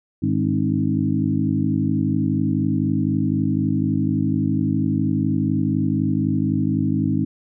harmonic tone with a mistuned harmonic, 51.91 Hz, G#1, in tune, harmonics 2 / 3 / 4 / 5 / 6, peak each -25 / -23 / -24 / -23 / -25 dBFS, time 0.22-7.25 s, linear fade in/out 10 ms, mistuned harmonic 5, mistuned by +51 cents, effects none

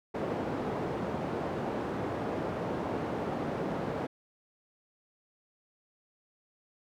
white band-pass noise, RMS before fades -34 dBFS, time 0.14-4.07 s, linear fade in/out 10 ms, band 110 to 580 Hz, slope 12 dB/octave, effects none

